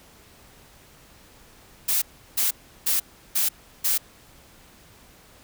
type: noise bursts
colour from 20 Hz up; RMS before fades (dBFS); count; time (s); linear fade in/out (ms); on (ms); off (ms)
blue; -22; 5; 1.88-3.98; 10; 140; 350
effects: pink hiss -52 dBFS RMS until 5.43 s